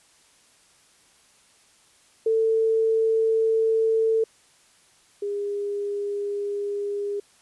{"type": "tone pair in turn", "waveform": "sine", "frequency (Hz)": [446.2, 406.6], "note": ["A4", "G#4"], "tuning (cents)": [24, -37], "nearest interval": "major second", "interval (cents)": 161, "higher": "first", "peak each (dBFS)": [-18, -25], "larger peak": "first", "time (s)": [[2.26, 4.24], [5.22, 7.2]], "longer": "neither", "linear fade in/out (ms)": 5, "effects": ["white hiss -58 dBFS RMS until 7.41 s", "resampled to 24000 Hz"]}